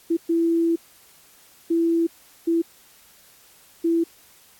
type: tone bursts at uneven times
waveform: sine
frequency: 333.5 Hz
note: E4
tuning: 20 cents sharp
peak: -17 dBFS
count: 5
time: 0.1-0.17 / 0.29-0.76 / 1.7-2.07 / 2.47-2.62 / 3.84-4.04 s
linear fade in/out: 10 ms
effects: white hiss -53 dBFS RMS until 4.59 s + AAC 64 kbps